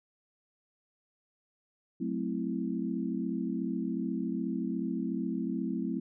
sine chord, F# half-diminished seventh, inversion none, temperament equal with one note detuned, 185 / 219 / 261.6 / 329.6 Hz, F#3 / A3 / C4 / E4, 0 / -8 / 0 / 0 cents, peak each -36 / -35 / -35 / -37 dBFS, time 2-6 s, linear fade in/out 10 ms, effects none

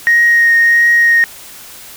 sine tone with vibrato, 1869 Hz, A#6, 4 cents sharp, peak -5 dBFS, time 0.07-1.24 s, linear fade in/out 0 ms, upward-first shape triangle, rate 1.5 Hz, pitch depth 14 cents each way, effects tanh soft clip ceiling -2 dBFS + white hiss -34 dBFS RMS until 1.96 s

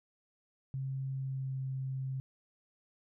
sine tone with pitch glide, 134 to 132.61 Hz, C3 to C3, +42 to +24 cents, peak -34 dBFS, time 0.74-2.2 s, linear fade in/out 0 ms, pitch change -18 cents, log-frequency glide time 1.13-1.6 s, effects none

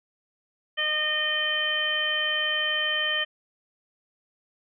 harmonic tone with a mistuned harmonic, 612 Hz, D#5, 29 cents flat, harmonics 1 / 2 / 3 / 4 / 5, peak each -35 / -37 / -27 / -36 / -26 dBFS, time 0.77-3.25 s, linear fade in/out 20 ms, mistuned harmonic 5, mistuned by +15 cents, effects none

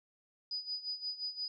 sine tone with tremolo, 4960 Hz, D#8, 6 cents flat, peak -34 dBFS, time 0.51-1.48 s, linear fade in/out 2 ms, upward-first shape sine, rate 5.7 Hz, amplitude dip 80%, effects none

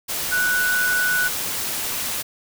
sine tone in noise, 1480 Hz, F#6, in tune, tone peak -18 dBFS, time 0.31-1.29 s, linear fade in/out 20 ms, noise white, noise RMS -26 dBFS, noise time 0.08-2.23 s, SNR +5 dB, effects none

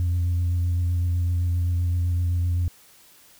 sine tone with vibrato, 87.31 Hz, F2, in tune, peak -18 dBFS, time 0-2.68 s, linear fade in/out 0 ms, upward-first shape triangle, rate 7.8 Hz, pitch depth 27 cents each way, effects tanh soft clip ceiling -18 dBFS + white hiss -53 dBFS RMS until 3.39 s

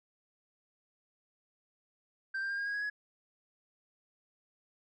sine tone with pitch steps, 1568 / 1586.2 / 1604.7 / 1623.3 / 1642.2 / 1661.2 / 1680.5 Hz, G6 / G6 / G6 / G#6 / G#6 / G#6 / G#6, 0 / +20 / +40 / -40 / -20 / 0 / +20 cents, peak -30 dBFS, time 2.34-2.9 s, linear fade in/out 10 ms, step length 80 ms, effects tanh soft clip ceiling -32 dBFS

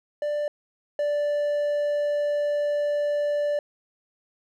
triangle tone pair in turn, 590 / 585.6 Hz, D5 / D5, +8 / -5 cents, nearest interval unison, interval 13 cents, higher first, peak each -22 / -20 dBFS, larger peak second, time 0.22-0.48 / 0.99-3.59 s, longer second, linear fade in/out 2 ms, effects none

